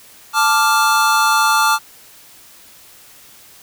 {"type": "chord", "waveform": "square", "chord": "D minor", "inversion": "second", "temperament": "equal", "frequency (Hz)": [880, 1174.7, 1396.9], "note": ["A5", "D6", "F6"], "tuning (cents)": [0, 0, 0], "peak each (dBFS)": -17, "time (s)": [0.33, 1.79], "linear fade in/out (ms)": 50, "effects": ["white hiss -44 dBFS RMS until 3.62 s"]}